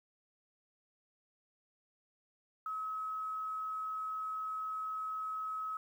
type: tone with quantisation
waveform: sine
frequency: 1282 Hz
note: E6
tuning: 49 cents flat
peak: -36 dBFS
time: 2.66-5.77 s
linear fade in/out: 2 ms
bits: 11
effects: none